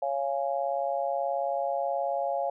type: chord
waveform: sine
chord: Db major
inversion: none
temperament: just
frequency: 554.4 / 693 / 831.5 Hz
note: Db5 / F5 / Ab5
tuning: 0 / -14 / +2 cents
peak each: -30 / -30 / -33 dBFS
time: 0.02-2.5 s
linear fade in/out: 5 ms
effects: none